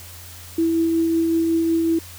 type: tone with tremolo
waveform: sine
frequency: 329.2 Hz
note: E4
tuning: 2 cents flat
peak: -15 dBFS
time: 0.58-1.99 s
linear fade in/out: 5 ms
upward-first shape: triangle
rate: 5.4 Hz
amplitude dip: 25%
effects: added 87 Hz sine -41 dBFS peak until 2.18 s + white hiss -41 dBFS RMS until 2.18 s